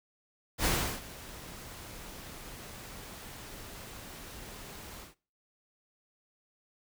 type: noise with ADSR envelope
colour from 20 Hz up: pink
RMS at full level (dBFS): -27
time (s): 0.58-5.15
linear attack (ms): 72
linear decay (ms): 350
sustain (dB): -19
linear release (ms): 150
effects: noise-tail reverb RT60 0.4 s tail -23 dB re dry